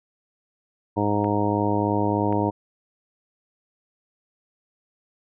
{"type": "harmonic tone", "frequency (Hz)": 103.3, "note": "G#2", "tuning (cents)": -9, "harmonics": [1, 2, 3, 4, 5, 6, 7, 8, 9], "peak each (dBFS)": [-27, -28, -25, -29, -30, -32, -31, -36, -27], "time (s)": [0.96, 2.51], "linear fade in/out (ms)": 20}
{"type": "clicks", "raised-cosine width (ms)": 0.5, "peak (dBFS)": -24, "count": 2, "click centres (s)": [1.244, 2.326]}
{"effects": []}